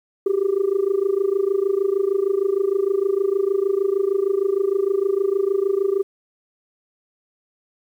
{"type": "tone with amplitude modulation", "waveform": "sine", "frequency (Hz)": 392.5, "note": "G4", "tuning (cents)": 2, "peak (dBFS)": -12, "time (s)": [0.26, 6.03], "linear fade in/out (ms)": 5, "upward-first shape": "sine", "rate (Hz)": 26.5, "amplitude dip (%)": 90, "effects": ["tanh soft clip ceiling -12 dBFS", "9-bit"]}